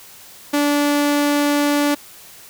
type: tone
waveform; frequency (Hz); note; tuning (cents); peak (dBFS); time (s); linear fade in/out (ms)
sawtooth; 290.2; D4; -21; -11; 0.53-1.95; 10
effects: white hiss -42 dBFS RMS until 2.49 s